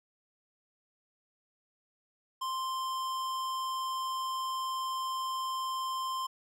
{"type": "tone with hard clipping", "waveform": "sine", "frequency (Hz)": 1046.5, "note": "C6", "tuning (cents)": 0, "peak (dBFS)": -34, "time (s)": [2.41, 6.27], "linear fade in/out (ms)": 10, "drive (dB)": 17, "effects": []}